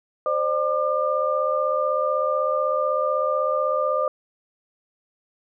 sine tone cluster, 524 / 600 / 1199 Hz, C5 / D5 / D6, +2 / +37 / +36 cents, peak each -24 dBFS, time 0.26-4.08 s, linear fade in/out 2 ms, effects none

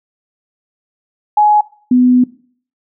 sine tone pair in turn, 840 / 249.7 Hz, G#5 / B3, +19 / +19 cents, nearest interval octave + major sixth, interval 2100 cents, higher first, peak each -6 / -6 dBFS, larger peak neither, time 1.37-1.61 / 1.91-2.24 s, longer second, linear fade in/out 5 ms, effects noise-tail reverb RT60 0.5 s tail -20 dB re dry

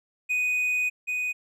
triangle tone pair in turn, 2489 / 2489 Hz, D#7 / D#7, 0 / 0 cents, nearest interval unison, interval 0 cents, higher neither, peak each -21 / -24 dBFS, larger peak first, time 0.29-0.9 / 1.07-1.33 s, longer first, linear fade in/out 20 ms, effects none

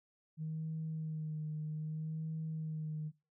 sine tone with vibrato, 156.2 Hz, D#3, 7 cents sharp, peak -36 dBFS, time 0.37-3.12 s, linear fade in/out 50 ms, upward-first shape sine, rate 0.63 Hz, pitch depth 31 cents each way, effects noise-tail reverb RT60 0.3 s tail -22 dB re dry + tanh soft clip ceiling -32 dBFS

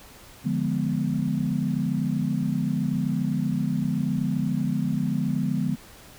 sine chord, D diminished seventh, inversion none, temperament equal, 146.83 / 174.61 / 207.7 / 246.9 Hz, D3 / F3 / Ab3 / Cb4, 0 / 0 / 0 / 0 cents, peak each -28 dBFS, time 0.44-5.76 s, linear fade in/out 20 ms, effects pink hiss -48 dBFS RMS until 6.18 s

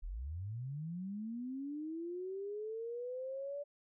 sine linear sweep, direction up, 33.9 to 581 Hz, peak -39 dBFS, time 0.02-3.64 s, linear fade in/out 20 ms, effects none

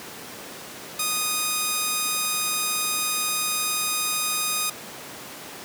5% pulse tone, 1240 Hz, D#6, 6 cents flat, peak -11 dBFS, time 0.99-4.7 s, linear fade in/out 5 ms, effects pink hiss -38 dBFS RMS until 5.64 s + high-pass 200 Hz 12 dB/octave

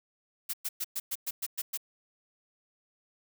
blue noise bursts, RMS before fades -33 dBFS, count 9, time 0.49-1.775 s, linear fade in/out 10 ms, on 45 ms, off 110 ms, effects none

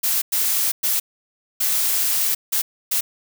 blue noise bursts at uneven times, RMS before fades -20 dBFS, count 6, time 0.03-0.22 / 0.32-0.72 / 0.83-1 / 1.6-2.35 / 2.52-2.62 / 2.91-3.01 s, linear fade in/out 10 ms, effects none

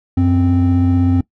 triangle tone pair together, 92.5 / 261.6 Hz, F#2 / C4, 0 / 0 cents, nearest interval octave + tritone, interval 1800 cents, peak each -11 dBFS, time 0.17-1.21 s, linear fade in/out 5 ms, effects noise-tail reverb RT60 0.1 s tail -21 dB re dry + tanh soft clip ceiling -1 dBFS

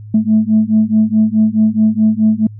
sine beating tone pair, 215.1 / 219.8 Hz, A3 / A3, -39 / -2 cents, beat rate 4.7 Hz, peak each -11 dBFS, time 0.14-2.47 s, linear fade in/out 5 ms, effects tanh soft clip ceiling -3 dBFS + added 106 Hz sine -29 dBFS peak until 2.59 s

